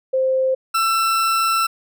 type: tone pair in turn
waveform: sine / 40% pulse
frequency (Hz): 523.3 / 1337.8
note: C5 / E6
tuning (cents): 0 / +25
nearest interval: octave + major third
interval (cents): 1625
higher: second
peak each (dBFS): -15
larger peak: neither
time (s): 0.13-0.55 / 0.74-1.67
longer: second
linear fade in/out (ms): 10
effects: none